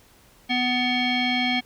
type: tone with frequency modulation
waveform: sine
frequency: 1244.5 Hz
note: D#6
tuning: in tune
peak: -20 dBFS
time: 0.49-1.61 s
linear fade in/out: 20 ms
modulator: 996 Hz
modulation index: 2.3
effects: pink hiss -55 dBFS RMS until 1.65 s